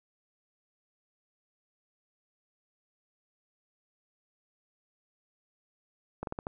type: slowing click train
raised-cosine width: 1 ms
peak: -21 dBFS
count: 5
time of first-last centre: 6.23-6.469 s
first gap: 42 ms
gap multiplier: 1.24
effects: none